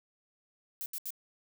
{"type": "noise bursts", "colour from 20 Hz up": "violet", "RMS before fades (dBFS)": -38, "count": 3, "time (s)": [0.81, 1.105], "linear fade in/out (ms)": 0, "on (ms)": 49, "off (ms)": 74, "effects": []}